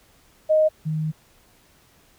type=tone pair in turn; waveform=sine; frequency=622.3 / 155.96 Hz; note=D#5 / D#3; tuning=0 / +4 cents; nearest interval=2 octaves; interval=2396 cents; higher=first; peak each=-14 / -22 dBFS; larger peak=first; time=0.49-0.69 / 0.85-1.12 s; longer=second; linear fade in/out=20 ms; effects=pink hiss -57 dBFS RMS until 2.18 s